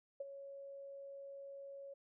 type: tone with ADSR envelope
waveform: sine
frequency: 554.4 Hz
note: C#5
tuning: in tune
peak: -38 dBFS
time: 0.2-1.94 s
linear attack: 6 ms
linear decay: 26 ms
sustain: -10 dB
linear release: 9 ms
effects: none